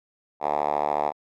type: tone with band-pass filter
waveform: 5% pulse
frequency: 73.9 Hz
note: D2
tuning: 11 cents sharp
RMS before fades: -25 dBFS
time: 0.4-1.13 s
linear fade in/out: 50 ms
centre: 800 Hz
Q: 3.1
effects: none